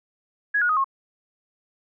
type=tone with pitch steps; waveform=sine; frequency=1670 / 1445.4 / 1251.1 / 1082.9 Hz; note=G#6 / F#6 / D#6 / C#6; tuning=+9 / -41 / +9 / -41 cents; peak=-18 dBFS; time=0.54-0.844 s; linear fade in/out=10 ms; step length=76 ms; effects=none